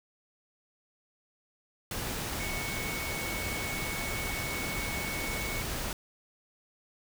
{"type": "tone in noise", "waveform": "sine", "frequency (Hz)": 2217, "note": "C#7", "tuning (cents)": 0, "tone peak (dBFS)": -37, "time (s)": [2.4, 5.62], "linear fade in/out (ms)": 2, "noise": "pink", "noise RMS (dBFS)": -35, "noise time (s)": [1.91, 5.93], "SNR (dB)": -5, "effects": []}